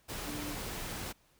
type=tone in noise; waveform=sine; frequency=295.5 Hz; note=D4; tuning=11 cents sharp; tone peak=-40 dBFS; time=0.26-0.55 s; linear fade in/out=20 ms; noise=pink; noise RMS=-40 dBFS; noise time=0.08-1.13 s; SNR=-3 dB; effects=pink hiss -68 dBFS RMS until 1.39 s